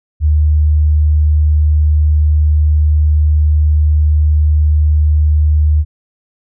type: tone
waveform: sine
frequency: 75.8 Hz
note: D#2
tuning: 45 cents flat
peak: -7 dBFS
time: 0.2-5.85 s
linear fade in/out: 50 ms
effects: none